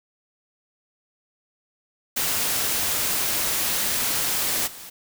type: noise with level steps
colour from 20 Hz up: white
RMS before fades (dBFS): -24 / -40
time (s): 2.16-4.9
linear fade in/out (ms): 10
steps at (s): 4.66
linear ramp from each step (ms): 20
effects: none